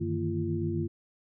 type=tone cluster; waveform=sine; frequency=94.8 / 151.4 / 159 / 228.7 / 342.1 Hz; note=F#2 / D#3 / D#3 / A#3 / F4; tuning=+43 / -47 / +38 / -33 / -36 cents; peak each=-33 / -34 / -38 / -36 / -32 dBFS; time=0-0.88 s; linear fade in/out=20 ms; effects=none

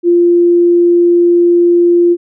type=tone; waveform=sine; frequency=347 Hz; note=F4; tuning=11 cents flat; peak=-5 dBFS; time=0.03-2.17 s; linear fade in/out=50 ms; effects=none

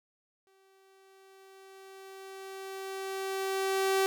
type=tone with exponential growth; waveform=sawtooth; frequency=385.5 Hz; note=G4; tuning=29 cents flat; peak=-20 dBFS; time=0.47-4.06 s; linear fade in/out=0 ms; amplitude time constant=780 ms; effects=none

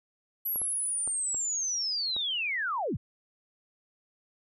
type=linear sweep; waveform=sine; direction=down; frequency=11850 to 55 Hz; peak=-28 dBFS; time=0.45-2.97 s; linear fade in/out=10 ms
type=clicks; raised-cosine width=1 ms; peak=-29 dBFS; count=5; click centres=0.559 / 0.617 / 1.076 / 1.346 / 2.165 s
effects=none

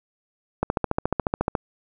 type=click train; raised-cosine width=1 ms; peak=-7 dBFS; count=14; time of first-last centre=0.63-1.552 s; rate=14.1 Hz; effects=none

